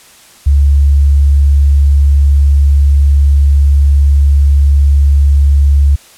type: tone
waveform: sine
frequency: 70.6 Hz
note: C#2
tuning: 32 cents sharp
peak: -4 dBFS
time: 0.46-5.96 s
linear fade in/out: 10 ms
effects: white hiss -40 dBFS RMS until 6.17 s + low-pass 11000 Hz 12 dB/octave